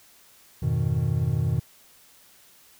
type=chord; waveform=triangle; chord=F half-diminished seventh; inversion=none; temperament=equal; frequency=87.31 / 103.83 / 123.47 / 155.56 Hz; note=F2 / Ab2 / Cb3 / Eb3; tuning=0 / 0 / 0 / 0 cents; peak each=-27 / -28 / -23 / -25 dBFS; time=0.62-1.6 s; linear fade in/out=10 ms; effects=white hiss -55 dBFS RMS until 2.79 s